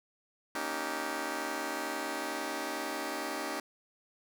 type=chord; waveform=10% pulse; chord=Eb dominant seventh; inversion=second; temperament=just; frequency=233.3 / 280 / 311.1 / 388.9 Hz; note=Bb3 / Db4 / Eb4 / G4; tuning=+2 / +18 / 0 / -14 cents; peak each=-36 / -31 / -30 / -31 dBFS; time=0.55-3.6 s; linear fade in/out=2 ms; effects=none